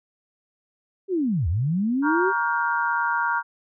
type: linear two-way sweep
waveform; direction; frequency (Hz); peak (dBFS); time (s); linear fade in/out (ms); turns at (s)
sine; down then up; 400 to 73.42 to 400; -20; 1.08-2.33; 50; 1.48
type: chord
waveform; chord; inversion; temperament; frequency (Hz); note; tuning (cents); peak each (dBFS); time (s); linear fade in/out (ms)
sine; G half-diminished seventh; first; just; 940.8 / 1128.9 / 1411.2 / 1568; Bb5 / Db6 / F6 / G6; +16 / +31 / +18 / 0; -24 / -30 / -25 / -29; 2.02-3.43; 50
effects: none